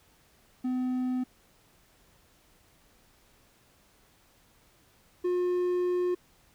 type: tone pair in turn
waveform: triangle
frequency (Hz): 253.5 / 358.1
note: B3 / F4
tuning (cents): +45 / +43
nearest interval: tritone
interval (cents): 598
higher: second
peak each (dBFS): -25 / -23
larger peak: second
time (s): 0.64-1.24 / 5.24-6.15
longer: second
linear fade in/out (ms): 10
effects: pink hiss -63 dBFS RMS until 6.54 s